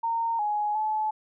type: tone with pitch steps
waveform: sine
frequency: 919 / 837 / 862 Hz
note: A#5 / G#5 / A5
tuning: -25 / +13 / -36 cents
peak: -24 dBFS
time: 0.03-1.11 s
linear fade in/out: 10 ms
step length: 360 ms
effects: none